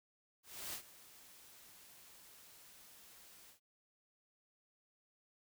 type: noise with ADSR envelope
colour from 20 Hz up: white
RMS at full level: -43 dBFS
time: 0.43-3.6 s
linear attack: 300 ms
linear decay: 89 ms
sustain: -17 dB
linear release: 110 ms
effects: none